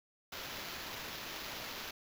violet noise with sample-and-hold, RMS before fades -44 dBFS, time 0.32-1.91 s, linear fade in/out 5 ms, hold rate 8820 Hz, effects none

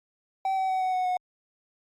triangle tone with pitch steps, 769 / 761 / 753.2 / 745.4 / 737.7 / 730 Hz, G5 / F#5 / F#5 / F#5 / F#5 / F#5, -33 / +48 / +31 / +13 / -5 / -24 cents, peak -22 dBFS, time 0.45-1.17 s, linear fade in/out 2 ms, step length 120 ms, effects Opus 48 kbps

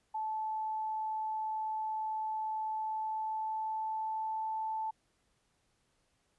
sine tone with pitch glide, 871 to 878.1 Hz, A5 to A5, -18 to -4 cents, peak -33 dBFS, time 0.14-4.91 s, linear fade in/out 10 ms, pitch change +14 cents, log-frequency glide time 2.67-4.46 s, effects pink hiss -75 dBFS RMS until 6.38 s + resampled to 24000 Hz

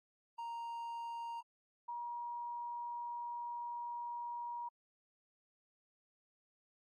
triangle / sine tone pair in turn, 932.3 / 953 Hz, A#5 / A#5, 0 / +38 cents, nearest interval unison, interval 38 cents, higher second, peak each -39 / -40 dBFS, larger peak first, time 0.38-1.41 / 1.88-4.69 s, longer second, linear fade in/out 10 ms, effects AAC 32 kbps

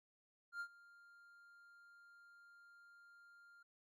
triangle tone with ADSR envelope, 1399 Hz, F6, 3 cents sharp, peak -39 dBFS, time 0.52-3.63 s, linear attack 84 ms, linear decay 72 ms, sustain -21 dB, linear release 7 ms, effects none

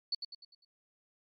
sine tone with echo, 4468 Hz, C#8, 13 cents sharp, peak -29 dBFS, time 0.12-0.15 s, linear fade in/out 5 ms, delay 100 ms, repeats 5, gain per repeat -7 dB, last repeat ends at 0.65 s, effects MP3 32 kbps

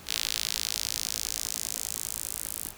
sawtooth tone with high-pass filter sweep, 55 Hz, A1, in tune, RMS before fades -33 dBFS, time 0.06-2.73 s, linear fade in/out 50 ms, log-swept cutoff 3600 to 10000 Hz, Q 1.5, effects pink hiss -48 dBFS RMS until 2.77 s

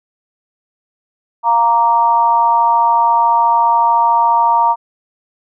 sine tone with amplitude modulation, 932.3 Hz, A#5, in tune, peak -5 dBFS, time 1.43-4.76 s, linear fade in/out 50 ms, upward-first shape sine, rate 234 Hz, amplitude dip 80%, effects none

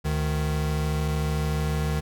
square tone pair together, 73.44 / 153.6 Hz, D2 / D#3, +1 / -22 cents, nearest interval octave + minor second, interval 1277 cents, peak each -27 dBFS, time 0.04-2.01 s, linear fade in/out 20 ms, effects none

